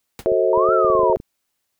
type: noise with exponential decay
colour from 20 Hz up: pink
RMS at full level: -29 dBFS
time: 0.19-0.27 s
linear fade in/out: 0 ms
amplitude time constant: 16 ms
type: chord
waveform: sine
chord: F# diminished seventh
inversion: none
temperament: just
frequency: 370 / 444 / 532.8 / 639.4 Hz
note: F#4 / A4 / C5 / Eb5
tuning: 0 / +16 / +31 / +47 cents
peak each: -20 dBFS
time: 0.26-1.16 s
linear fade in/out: 0 ms
type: clicks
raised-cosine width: 3 ms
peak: -21 dBFS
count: 11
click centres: 0.319 / 0.576 / 0.689 / 0.847 / 0.901 / 0.952 / 0.994 / 1.033 / 1.099 / 1.169 / 1.201 s
type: exponential two-way sweep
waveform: sine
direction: up then down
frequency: 914 to 1382 to 914 Hz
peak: -18 dBFS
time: 0.53-1.13 s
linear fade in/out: 2 ms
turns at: 0.73 s
effects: white hiss -74 dBFS RMS until 1.79 s